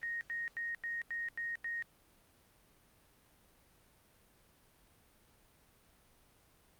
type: tone bursts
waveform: sine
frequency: 1864.7 Hz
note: A#6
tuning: in tune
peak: -36 dBFS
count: 7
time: 0.03-1.824 s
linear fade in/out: 0 ms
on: 180 ms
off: 89 ms
effects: pink hiss -67 dBFS RMS until 6.79 s + Opus 48 kbps